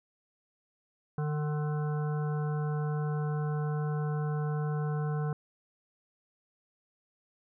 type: harmonic tone with a mistuned harmonic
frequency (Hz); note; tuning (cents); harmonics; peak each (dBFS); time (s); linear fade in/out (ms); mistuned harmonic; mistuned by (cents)
150.2; D3; +39; 1 / 3 / 5 / 7 / 9 / 10; -29 / -39 / -43 / -46 / -48 / -49; 1.18-5.33; 2; 9; -39
effects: none